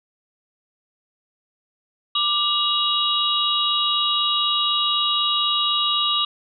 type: tone cluster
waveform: sine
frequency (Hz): 1183 / 2869 / 3357 / 3813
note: D6 / F7 / G#7 / A#7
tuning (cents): +12 / +46 / +18 / +38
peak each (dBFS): -24 / -23 / -27 / -22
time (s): 2.15-6.25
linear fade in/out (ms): 5
effects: none